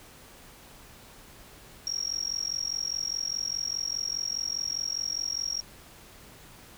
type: tone with amplitude modulation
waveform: sine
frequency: 5588 Hz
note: F8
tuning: in tune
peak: -24 dBFS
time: 1.87-5.61 s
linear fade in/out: 0 ms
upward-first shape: sine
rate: 44.9 Hz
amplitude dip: 100%
effects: tanh soft clip ceiling -20 dBFS + pink hiss -51 dBFS RMS until 6.77 s